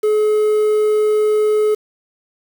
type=tone with quantisation; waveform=triangle; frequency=426.1 Hz; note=G#4; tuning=44 cents sharp; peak=-10 dBFS; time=0.03-1.75 s; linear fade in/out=10 ms; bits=6; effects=none